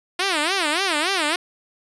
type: tone with vibrato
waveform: 5% pulse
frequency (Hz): 341.3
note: F4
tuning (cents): -40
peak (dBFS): -8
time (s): 0.19-1.36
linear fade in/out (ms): 5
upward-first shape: sine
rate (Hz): 3.5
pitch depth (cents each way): 260
effects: resampled to 22050 Hz